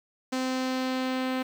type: tone with low-pass filter sweep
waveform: sawtooth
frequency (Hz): 258.5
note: C4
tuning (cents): -21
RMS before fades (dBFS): -29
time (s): 0.32-1.43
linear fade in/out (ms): 10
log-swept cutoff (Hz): 7200 to 3000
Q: 1.1
effects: 8-bit